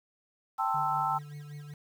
sine chord, A minor seventh, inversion third, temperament equal with one note detuned, 784 / 886.1 / 1046.5 / 1318.5 Hz, G5 / A5 / C6 / E6, 0 / +12 / 0 / 0 cents, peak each -32 / -31 / -36 / -31 dBFS, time 0.58-1.19 s, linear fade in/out 20 ms
triangle tone with tremolo, 146.83 Hz, D3, in tune, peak -37 dBFS, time 0.74-1.74 s, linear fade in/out 5 ms, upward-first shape sine, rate 5.2 Hz, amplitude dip 40%
effects 9-bit

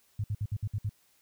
sine tone bursts, 103.83 Hz, G#2, in tune, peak -28 dBFS, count 7, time 0.19-0.894 s, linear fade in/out 5 ms, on 50 ms, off 59 ms, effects white hiss -67 dBFS RMS until 1.21 s

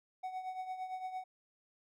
triangle tone with tremolo, 746 Hz, F#5, 14 cents sharp, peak -34 dBFS, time 0.23-1.24 s, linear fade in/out 10 ms, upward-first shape triangle, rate 8.8 Hz, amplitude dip 70%, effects none

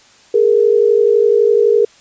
sine tone pair together, 414.3 / 466.2 Hz, G#4 / A#4, -4 / 0 cents, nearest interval major second, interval 204 cents, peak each -11 dBFS, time 0.34-1.85 s, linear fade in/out 5 ms, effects white hiss -47 dBFS RMS until 2 s + resampled to 16000 Hz

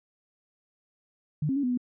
sine tone with pitch steps, 150.6 / 268.3 / 283.4 / 248.9 / 247 Hz, D3 / C4 / C#4 / B3 / B3, +44 / +44 / +38 / +14 / 0 cents, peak -24 dBFS, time 1.42-1.775 s, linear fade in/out 5 ms, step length 71 ms, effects none

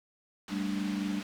white low-pass noise, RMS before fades -45 dBFS, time 0.48-1.23 s, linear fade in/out 2 ms, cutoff 3300 Hz, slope 12 dB/octave
sine chord, G suspended second, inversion none, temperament just, 196 / 220.5 / 294 Hz, G3 / A3 / D4, 0 / +4 / +2 cents, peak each -32 / -37 / -35 dBFS, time 0.49-1.23 s, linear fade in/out 50 ms
effects none

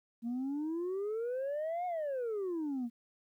sine exponential two-way sweep, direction up then down, 227.8 to 732 to 227.8 Hz, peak -31 dBFS, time 0.22-2.9 s, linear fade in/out 50 ms, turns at 1.86 s, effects tanh soft clip ceiling -32 dBFS + 12-bit

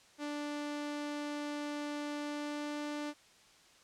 sawtooth tone with pitch glide, 293.6 to 295.3 Hz, D4 to D4, 0 to +10 cents, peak -33 dBFS, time 0.18-3.14 s, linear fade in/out 50 ms, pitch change +10 cents, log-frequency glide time 2.21-2.8 s, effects white hiss -62 dBFS RMS until 3.83 s + low-pass 7000 Hz 12 dB/octave

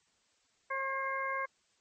harmonic tone with a mistuned harmonic, 539 Hz, C#5, 49 cents flat, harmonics 1 / 2 / 3 / 4, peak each -40 / -35 / -39 / -39 dBFS, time 0.7-1.46 s, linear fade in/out 10 ms, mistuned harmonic 4, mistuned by -32 cents, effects white hiss -72 dBFS RMS until 1.8 s + MP3 32 kbps

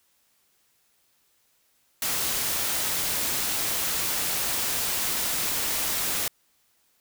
white noise, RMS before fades -27 dBFS, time 2.02-6.28 s, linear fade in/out 2 ms, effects white hiss -67 dBFS RMS until 7 s

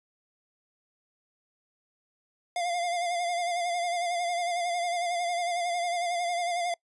square tone with vibrato, 698.5 Hz, F5, in tune, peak -28 dBFS, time 2.56-6.74 s, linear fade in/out 2 ms, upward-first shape sine, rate 11 Hz, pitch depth 43 cents each way, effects noise-tail reverb RT60 0.1 s tail -24 dB re dry + resampled to 24000 Hz

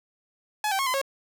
sawtooth tone with pitch steps, 848 / 776 / 1088 / 1022 / 546 Hz, G#5 / G5 / C#6 / C6 / C#5, +36 / -18 / -33 / -41 / -26 cents, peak -20 dBFS, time 0.64-1.015 s, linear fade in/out 2 ms, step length 75 ms, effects none

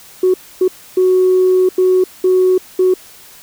sine tone bursts at uneven times, 370 Hz, F#4, in tune, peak -7 dBFS, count 6, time 0.23-0.34 / 0.61-0.68 / 0.97-1.69 / 1.78-2.04 / 2.24-2.58 / 2.79-2.94 s, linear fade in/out 5 ms, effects tanh soft clip ceiling -4 dBFS + white hiss -40 dBFS RMS until 3.42 s

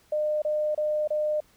sine tone bursts, 606 Hz, D#5, 46 cents flat, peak -23 dBFS, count 4, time 0.12-1.404 s, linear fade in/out 5 ms, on 300 ms, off 28 ms, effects pink hiss -61 dBFS RMS until 1.56 s

